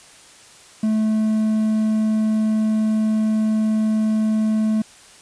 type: tone with quantisation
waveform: triangle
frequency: 217.2 Hz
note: A3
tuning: 22 cents flat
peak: -14 dBFS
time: 0.83-4.82 s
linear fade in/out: 5 ms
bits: 7
effects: white hiss -46 dBFS RMS until 5.21 s + resampled to 22050 Hz